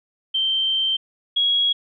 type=tone pair in turn; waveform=sine; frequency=3128 / 3316 Hz; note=G7 / G#7; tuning=-4 / -3 cents; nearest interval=minor second; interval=101 cents; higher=second; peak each=-18 / -16 dBFS; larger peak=second; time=0.34-0.97 / 1.36-1.73 s; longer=first; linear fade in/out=10 ms; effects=none